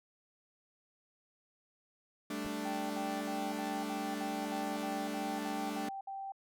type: chord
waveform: sawtooth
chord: G suspended second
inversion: none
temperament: equal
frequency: 196 / 220 / 293.7 Hz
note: G3 / A3 / D4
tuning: 0 / 0 / 0 cents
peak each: -40 / -37 / -35 dBFS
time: 2.3-5.89 s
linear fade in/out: 5 ms
type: clicks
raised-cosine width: 2 ms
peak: -35 / -30 dBFS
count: 2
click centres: 2.449 / 2.462 s
type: tone bursts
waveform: sine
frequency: 781 Hz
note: G5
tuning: 7 cents flat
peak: -39 dBFS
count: 12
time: 2.65-6.321 s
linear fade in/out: 5 ms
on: 250 ms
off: 61 ms
effects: none